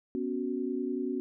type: chord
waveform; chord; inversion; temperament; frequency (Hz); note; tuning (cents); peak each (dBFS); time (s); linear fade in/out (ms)
sine; B suspended second; none; equal; 246.9 / 277.2 / 370; B3 / C#4 / F#4; 0 / 0 / 0; -34; 0.15-1.2; 0
effects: none